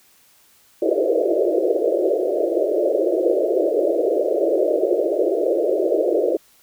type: band-pass noise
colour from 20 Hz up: pink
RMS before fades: -19 dBFS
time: 0.82-6.37 s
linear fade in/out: 5 ms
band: 330 to 640 Hz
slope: 96 dB/octave
effects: white hiss -55 dBFS RMS until 6.62 s